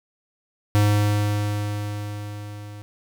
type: tone with level ramp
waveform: square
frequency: 103.83 Hz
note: G#2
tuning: in tune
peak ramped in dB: -15 to -37 dBFS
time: 0.75-2.82 s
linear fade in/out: 0 ms
effects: none